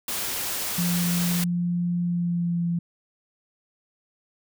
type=noise; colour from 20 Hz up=white; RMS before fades=-29 dBFS; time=0.08-1.44 s; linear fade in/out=2 ms
type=tone with pitch glide; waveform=sine; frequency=174.61 to 171.12 Hz; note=F3 to F3; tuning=0 to -35 cents; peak=-22 dBFS; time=0.78-2.79 s; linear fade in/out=5 ms; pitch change=-35 cents; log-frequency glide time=2.01-2.67 s
effects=none